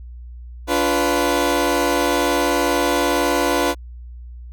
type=chord; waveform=20% pulse; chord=B diminished; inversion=first; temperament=equal with one note detuned; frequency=288 / 349.2 / 493.9 Hz; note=D4 / F4 / B4; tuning=-34 / 0 / 0 cents; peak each=-16 dBFS; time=0.67-3.75 s; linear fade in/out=50 ms; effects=added 60 Hz sine -33 dBFS peak until 4.52 s